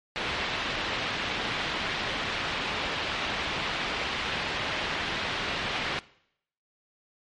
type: low-pass noise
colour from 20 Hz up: white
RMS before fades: -31 dBFS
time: 0.16-5.99 s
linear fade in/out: 0 ms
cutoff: 3500 Hz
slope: 24 dB/octave
effects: noise-tail reverb RT60 0.7 s tail -20 dB re dry + MP3 48 kbps